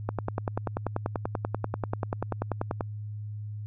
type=click train; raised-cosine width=1 ms; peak=-14 dBFS; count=29; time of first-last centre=0.09-2.808 s; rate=10.3 Hz; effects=added 105 Hz sine -34 dBFS peak until 3.66 s